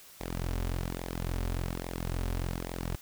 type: tone with flanger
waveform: sawtooth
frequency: 43.51 Hz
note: F1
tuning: 6 cents flat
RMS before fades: -34 dBFS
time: 0.2-2.96 s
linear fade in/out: 10 ms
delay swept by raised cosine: 0.66 to 6.26 ms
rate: 1.2 Hz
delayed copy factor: -0.65
effects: white hiss -53 dBFS RMS until 3.01 s